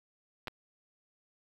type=clicks; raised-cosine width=0.3 ms; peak=-22 dBFS; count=2; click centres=0.473 / 0.481 s; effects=8-bit